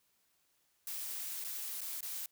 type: noise with dropouts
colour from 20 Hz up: blue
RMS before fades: -41 dBFS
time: 0.87-2.26 s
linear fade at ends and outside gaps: 2 ms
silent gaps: 1.441-1.446 / 1.808-1.814 / 2.008-2.028 s
effects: white hiss -75 dBFS RMS until 2.31 s